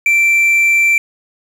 triangle tone with quantisation, 2345 Hz, D7, 3 cents flat, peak -7 dBFS, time 0.06-0.98 s, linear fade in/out 2 ms, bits 6, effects none

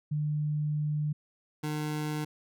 sine / 25% pulse tone pair in turn, 150 / 151.57 Hz, D3 / D#3, +37 / -45 cents, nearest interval unison, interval 18 cents, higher second, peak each -27 dBFS, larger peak neither, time 0.11-1.13 / 1.63-2.25 s, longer first, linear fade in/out 10 ms, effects none

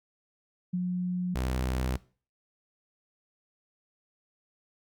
sine / sawtooth tone pair in turn, 180 / 63.64 Hz, F#3 / C2, -47 / -47 cents, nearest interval octave + tritone, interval 1800 cents, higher first, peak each -26 / -24 dBFS, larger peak second, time 0.73-1.35 / 1.35-1.97 s, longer neither, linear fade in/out 10 ms, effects noise-tail reverb RT60 0.4 s tail -20 dB re dry + Opus 48 kbps

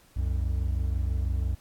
triangle tone pair together, 63.4 / 89.47 Hz, B1 / F2, +46 / +42 cents, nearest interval tritone, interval 596 cents, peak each -24 / -28 dBFS, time 0.16-1.55 s, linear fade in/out 10 ms, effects pink hiss -59 dBFS RMS until 1.6 s + AAC 64 kbps

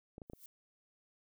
clicks, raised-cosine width 2 ms, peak -34 dBFS, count 4, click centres 0.181 / 0.218 / 0.299 / 0.334 s
violet noise with exponential growth, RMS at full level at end -50 dBFS, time 0.27-0.46 s, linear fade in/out 2 ms, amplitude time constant 40 ms
effects none

